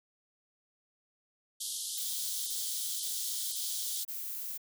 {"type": "band-pass noise", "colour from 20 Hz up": "white", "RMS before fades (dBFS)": -38, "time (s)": [1.6, 4.04], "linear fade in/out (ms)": 10, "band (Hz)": [3100, 12000], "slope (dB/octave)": 96}
{"type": "noise bursts", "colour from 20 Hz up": "violet", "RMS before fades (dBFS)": -39, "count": 5, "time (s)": [1.97, 4.578], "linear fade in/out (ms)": 10, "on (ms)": 500, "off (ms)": 27}
{"effects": []}